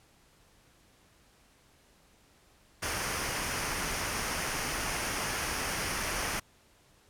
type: noise with comb filter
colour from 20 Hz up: pink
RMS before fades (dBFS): -33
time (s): 2.82-6.4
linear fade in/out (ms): 10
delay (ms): 0.26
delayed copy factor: -0.5
effects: pink hiss -63 dBFS RMS until 7.09 s + low-pass 12000 Hz 12 dB/octave